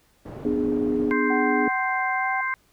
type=low-pass noise; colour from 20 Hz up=white; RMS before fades=-37 dBFS; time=0.25-1.13 s; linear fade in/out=10 ms; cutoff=420 Hz; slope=12 dB/octave
type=chord; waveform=sine; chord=G# diminished; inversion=first; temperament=just; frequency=249.2 / 299 / 415.3 Hz; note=B3 / D4 / G#4; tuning=+16 / +31 / 0 cents; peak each=-25 dBFS; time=0.45-1.68 s; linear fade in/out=2 ms
type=harmonic tone; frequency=523.3 Hz; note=C5; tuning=in tune; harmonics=2 / 3 / 4; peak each=-28 / -28 / -28 dBFS; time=1.11-2.54 s; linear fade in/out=0 ms
type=tone with pitch glide; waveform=sine; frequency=755 to 766.9 Hz; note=F#5 to G5; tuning=+35 to -38 cents; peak=-26 dBFS; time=1.3-2.41 s; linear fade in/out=5 ms; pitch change=+27 cents; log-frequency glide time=2.15-2.28 s
effects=pink hiss -62 dBFS RMS until 2.72 s